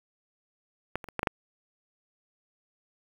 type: clicks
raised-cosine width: 0.5 ms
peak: -14 / -25 / -26 / -14 / -12 / -9 dBFS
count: 6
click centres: 0.956 / 1.042 / 1.087 / 1.193 / 1.231 / 1.272 s
effects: 7-bit